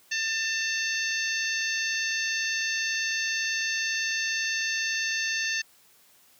harmonic tone, 894 Hz, A5, 27 cents sharp, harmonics 2 / 3 / 4 / 5 / 6 / 7, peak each -29 / -32 / -38 / -35 / -38 / -35 dBFS, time 0.11-5.62 s, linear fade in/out 10 ms, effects white hiss -59 dBFS RMS until 6.39 s + high-pass 80 Hz 12 dB/octave

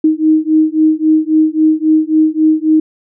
sine beating tone pair, 311.1 / 314.8 Hz, D#4 / D#4, 0 / +20 cents, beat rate 3.7 Hz, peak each -11 dBFS, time 0.04-2.8 s, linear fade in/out 5 ms, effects none

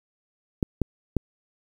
clicks, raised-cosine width 3 ms, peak -9 dBFS, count 3, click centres 0.628 / 0.817 / 1.167 s, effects 8-bit

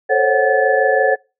sine tone cluster, 439.9 / 528 / 554 / 742 / 1731 Hz, A4 / C5 / C#5 / F#5 / A6, 0 / +16 / -1 / +5 / -29 cents, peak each -18 dBFS, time 0.09-1.16 s, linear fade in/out 20 ms, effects noise-tail reverb RT60 0.3 s tail -26 dB re dry

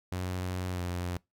sawtooth tone with pitch glide, 91.4 to 88.8 Hz, F#2 to F2, -21 to +29 cents, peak -28 dBFS, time 0.12-1.17 s, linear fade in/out 0 ms, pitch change -50 cents, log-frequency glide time 0.7-0.8 s, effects noise-tail reverb RT60 0.2 s tail -24 dB re dry

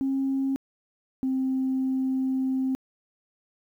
sine tone pair in turn, 269.7 / 262.6 Hz, C#4 / C4, -47 / +6 cents, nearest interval unison, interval 47 cents, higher first, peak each -22 dBFS, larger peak neither, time 0.01-0.56 / 1.23-2.75 s, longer second, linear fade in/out 0 ms, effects tanh soft clip ceiling -19 dBFS + 10-bit

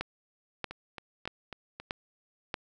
two click trains, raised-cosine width 0.3 ms, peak -24 / -16 dBFS, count 5 / 5, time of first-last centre 0.71-1.8 / 0.01-2.542 s, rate 3.67 / 1.58 Hz, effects none

